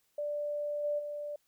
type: tone with level steps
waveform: sine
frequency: 588 Hz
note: D5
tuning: 2 cents sharp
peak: -32 / -29 / -36 dBFS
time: 0.18-1.36 s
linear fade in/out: 5 ms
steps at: 0.83 / 0.98 s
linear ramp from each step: 20 ms
effects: white hiss -74 dBFS RMS until 1.47 s